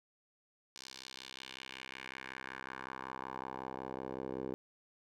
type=tone with band-pass filter sweep; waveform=10% pulse; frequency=65.4 Hz; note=C2; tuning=in tune; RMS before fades=-45 dBFS; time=0.76-4.54 s; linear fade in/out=0 ms; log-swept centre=5200 to 430 Hz; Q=1.9; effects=none